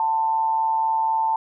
sine tone with amplitude modulation, 890 Hz, A5, 20 cents sharp, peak -16 dBFS, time 0-1.36 s, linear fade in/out 2 ms, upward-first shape sine, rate 144 Hz, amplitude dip 50%, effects none

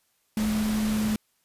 sine tone in noise, 215 Hz, A3, 40 cents flat, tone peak -23 dBFS, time 0.37-1.16 s, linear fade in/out 2 ms, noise pink, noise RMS -34 dBFS, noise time 0.37-1.16 s, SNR +8 dB, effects white hiss -70 dBFS RMS until 1.44 s + resampled to 32000 Hz

